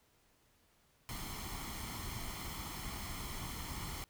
pink noise with comb filter, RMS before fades -43 dBFS, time 1.09-4.04 s, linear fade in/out 0 ms, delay 0.94 ms, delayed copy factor +0.6, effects pink hiss -71 dBFS RMS until 4.09 s

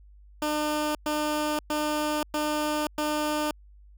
15% pulse tone bursts, 301.6 Hz, D4, 46 cents sharp, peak -19 dBFS, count 5, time 0.42-3.51 s, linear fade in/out 2 ms, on 530 ms, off 110 ms, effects added 50 Hz sine -49 dBFS peak until 3.97 s

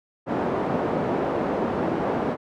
pink band-pass noise, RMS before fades -25 dBFS, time 0.26-2.37 s, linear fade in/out 50 ms, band 230 to 800 Hz, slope 12 dB/octave, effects none

